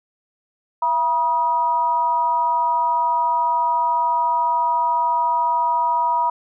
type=tone with amplitude modulation; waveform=sine; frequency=962 Hz; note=B5; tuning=46 cents flat; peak=-13 dBFS; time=0.82-6.3 s; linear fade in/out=5 ms; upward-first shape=sine; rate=286 Hz; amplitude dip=65%; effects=none